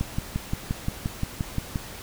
click train, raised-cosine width 5 ms, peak -13 dBFS, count 11, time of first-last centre 0.01-1.758 s, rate 5.72 Hz, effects pink hiss -40 dBFS RMS until 2.02 s

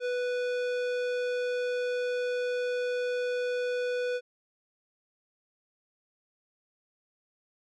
sine tone with tanh clipping, 493.9 Hz, B4, in tune, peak -30 dBFS, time 0-4.21 s, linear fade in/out 50 ms, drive 17 dB, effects none

